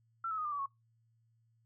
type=tone with pitch steps; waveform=sine; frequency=1346 / 1293.4 / 1242.9 / 1194.3 / 1147.6 / 1102.8 Hz; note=E6 / E6 / D#6 / D6 / D6 / C#6; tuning=+36 / -33 / -2 / +29 / -40 / -9 cents; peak=-34 dBFS; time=0.24-0.66 s; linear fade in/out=5 ms; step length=70 ms; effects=noise-tail reverb RT60 0.2 s tail -24 dB re dry + added 114 Hz sine -69 dBFS peak until 1.65 s

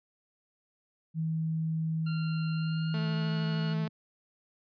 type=tone; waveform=sine; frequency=160.5 Hz; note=E3; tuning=46 cents flat; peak=-28 dBFS; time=1.14-3.89 s; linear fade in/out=50 ms
type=tone with pitch glide; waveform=15% pulse; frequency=1386 to 1443.2 Hz; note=F6 to F#6; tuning=-14 to -44 cents; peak=-34 dBFS; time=2.06-3.74 s; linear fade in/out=10 ms; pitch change=+70 cents; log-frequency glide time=2.53-3.36 s
type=tone with vibrato; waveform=sawtooth; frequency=218.4 Hz; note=A3; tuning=13 cents flat; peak=-32 dBFS; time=2.94-3.88 s; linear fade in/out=2 ms; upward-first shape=triangle; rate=13 Hz; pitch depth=16 cents each way
effects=resampled to 11025 Hz

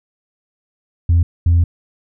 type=tone bursts at uneven times; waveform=sine; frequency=85 Hz; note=F2; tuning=46 cents flat; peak=-7 dBFS; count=2; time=1.09-1.23 / 1.46-1.64 s; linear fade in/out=5 ms; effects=tanh soft clip ceiling -7 dBFS

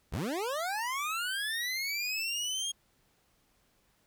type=linear sweep; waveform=25% pulse; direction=up; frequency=48.14 to 3278 Hz; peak=-28 dBFS; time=0.12-2.72 s; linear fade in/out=10 ms; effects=pink hiss -70 dBFS RMS until 4.06 s

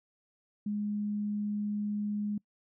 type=tone; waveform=sine; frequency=207.7 Hz; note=G#3; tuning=in tune; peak=-30 dBFS; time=0.66-2.38 s; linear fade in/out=5 ms; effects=noise-tail reverb RT60 0.1 s tail -25 dB re dry

